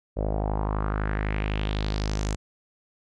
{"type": "tone with low-pass filter sweep", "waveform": "sawtooth", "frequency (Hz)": 51.91, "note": "G#1", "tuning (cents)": 0, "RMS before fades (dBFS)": -27, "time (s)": [0.16, 2.36], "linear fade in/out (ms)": 20, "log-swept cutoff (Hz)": [550, 7500], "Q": 3.1, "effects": []}